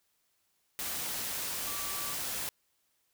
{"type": "tone in noise", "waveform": "sine", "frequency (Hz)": 1158, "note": "D6", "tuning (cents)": -25, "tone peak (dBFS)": -44, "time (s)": [1.67, 2.14], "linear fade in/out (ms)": 0, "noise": "white", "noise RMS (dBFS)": -36, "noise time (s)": [0.79, 2.49], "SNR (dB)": -11, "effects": ["white hiss -75 dBFS RMS until 3.13 s"]}